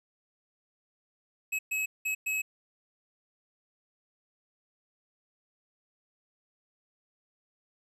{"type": "tone bursts at uneven times", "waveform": "square", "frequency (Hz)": 2567, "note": "E7", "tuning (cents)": -47, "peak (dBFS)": -29, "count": 4, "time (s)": [[1.52, 1.59], [1.71, 1.86], [2.05, 2.15], [2.26, 2.42]], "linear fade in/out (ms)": 10, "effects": ["resampled to 32000 Hz", "11-bit"]}